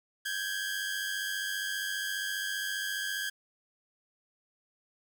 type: tone pair together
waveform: sawtooth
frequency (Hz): 1568 / 1662.9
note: G6 / G#6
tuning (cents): 0 / +2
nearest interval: minor second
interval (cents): 102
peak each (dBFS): -32 / -31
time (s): 0.25-3.3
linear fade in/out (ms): 10
effects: 10-bit